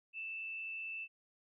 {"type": "tone with frequency modulation", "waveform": "sine", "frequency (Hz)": 2652, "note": "E7", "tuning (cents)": 10, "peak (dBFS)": -40, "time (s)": [0.13, 1.08], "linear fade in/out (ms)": 50, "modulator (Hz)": 90.9, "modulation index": 0.44, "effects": []}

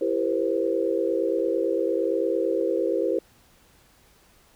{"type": "tone cluster", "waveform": "sine", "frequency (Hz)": [334.4, 395.5, 476.2, 525], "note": ["E4", "G4", "A#4", "C5"], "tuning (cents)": [25, 15, 37, 6], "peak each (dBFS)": -27, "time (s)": [0.01, 3.19], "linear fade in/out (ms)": 5, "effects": ["pink hiss -58 dBFS RMS until 4.55 s"]}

